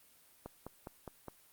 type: click train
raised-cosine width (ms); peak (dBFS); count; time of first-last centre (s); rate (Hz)
1; -29; 5; 0.46-1.283; 4.86
effects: white hiss -64 dBFS RMS until 1.52 s + Opus 32 kbps